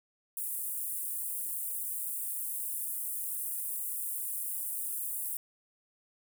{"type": "high-pass noise", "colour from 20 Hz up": "pink", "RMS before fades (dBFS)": -36, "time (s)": [0.37, 5.37], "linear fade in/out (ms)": 2, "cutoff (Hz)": 9000, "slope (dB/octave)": 48, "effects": []}